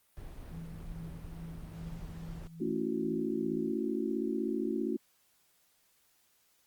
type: noise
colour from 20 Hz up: brown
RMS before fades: -45 dBFS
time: 0.17-2.47 s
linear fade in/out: 0 ms
type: tone with tremolo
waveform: sine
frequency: 164.81 Hz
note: E3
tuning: in tune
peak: -40 dBFS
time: 0.51-3.72 s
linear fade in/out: 10 ms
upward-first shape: triangle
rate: 2.4 Hz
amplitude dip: 70%
type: chord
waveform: sine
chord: F# minor seventh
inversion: first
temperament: just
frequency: 222 / 277.5 / 333 / 370 Hz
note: A3 / C#4 / E4 / F#4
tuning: +16 / +2 / +18 / 0 cents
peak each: -36 dBFS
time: 2.6-4.97 s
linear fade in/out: 10 ms
effects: white hiss -70 dBFS RMS until 6.66 s + Opus 32 kbps